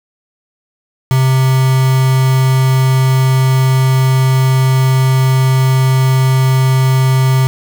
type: tone with quantisation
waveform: triangle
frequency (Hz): 131.2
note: C3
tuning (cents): +5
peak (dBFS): -6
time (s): 1.11-7.47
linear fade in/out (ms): 0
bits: 3
effects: none